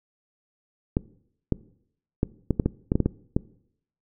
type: clicks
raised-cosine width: 3 ms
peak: -8 dBFS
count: 11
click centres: 0.969 / 1.523 / 2.231 / 2.507 / 2.598 / 2.66 / 2.919 / 2.955 / 3.003 / 3.06 / 3.365 s
effects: noise-tail reverb RT60 0.7 s tail -21 dB re dry

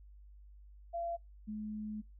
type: tone pair in turn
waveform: sine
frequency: 682 / 213.3 Hz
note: F5 / G#3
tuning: -41 / +46 cents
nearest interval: octave + minor sixth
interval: 2013 cents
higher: first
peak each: -35 / -38 dBFS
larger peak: first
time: 0.93-1.17 / 1.47-2.02 s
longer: second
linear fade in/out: 20 ms
effects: noise-tail reverb RT60 0.2 s tail -26 dB re dry + added 50 Hz sine -53 dBFS peak until 2.19 s

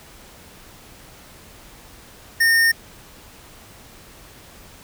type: tone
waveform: square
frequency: 1829 Hz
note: A#6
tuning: 33 cents flat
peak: -14 dBFS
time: 2.4-2.72 s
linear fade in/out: 10 ms
effects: pink hiss -45 dBFS RMS until 4.83 s

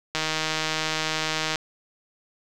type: click train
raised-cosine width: 0.2 ms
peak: -8 dBFS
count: 222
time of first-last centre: 0.15-1.558 s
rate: 157 Hz
effects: none

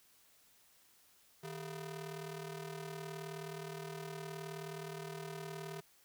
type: ring-modulated tone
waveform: sawtooth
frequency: 277.2 Hz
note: C#4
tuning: in tune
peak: -36 dBFS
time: 1.43-5.81 s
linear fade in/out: 10 ms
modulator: 119 Hz
effects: white hiss -67 dBFS RMS until 6.04 s

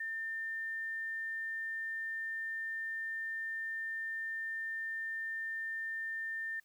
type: tone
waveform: sine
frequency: 1800 Hz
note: A6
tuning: 39 cents sharp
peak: -36 dBFS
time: 0-6.6 s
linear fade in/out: 5 ms
effects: white hiss -72 dBFS RMS until 6.64 s

